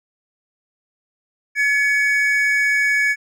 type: tone pair together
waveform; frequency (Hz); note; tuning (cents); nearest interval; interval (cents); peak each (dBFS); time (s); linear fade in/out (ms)
triangle; 1709 / 2242; G#6 / C#7; +49 / +19; perfect fourth; 470; -16; 1.55-3.16; 50
effects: none